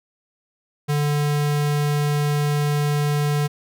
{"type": "tone", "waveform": "square", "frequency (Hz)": 146.83, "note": "D3", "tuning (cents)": 0, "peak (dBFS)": -19, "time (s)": [0.88, 3.48], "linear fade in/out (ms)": 20, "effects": []}